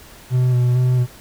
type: tone with vibrato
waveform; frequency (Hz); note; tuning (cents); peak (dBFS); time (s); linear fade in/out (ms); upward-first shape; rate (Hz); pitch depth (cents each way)
triangle; 124.8; B2; +19; -11; 0.3-1.07; 50; square; 2.2; 20
effects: pink hiss -43 dBFS RMS until 1.2 s